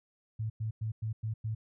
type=tone bursts; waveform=sine; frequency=110 Hz; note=A2; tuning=in tune; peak=-31 dBFS; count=6; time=0.39-1.55 s; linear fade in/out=10 ms; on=110 ms; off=100 ms; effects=none